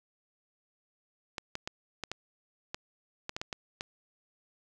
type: clicks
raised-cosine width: 0.2 ms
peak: -18 dBFS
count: 11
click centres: 1.382 / 1.554 / 1.675 / 2.037 / 2.116 / 2.745 / 3.294 / 3.365 / 3.415 / 3.528 / 3.809 s
effects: none